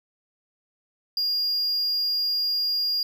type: tone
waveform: triangle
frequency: 4828 Hz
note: D8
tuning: 47 cents sharp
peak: -21 dBFS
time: 1.17-3.03 s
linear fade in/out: 2 ms
effects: none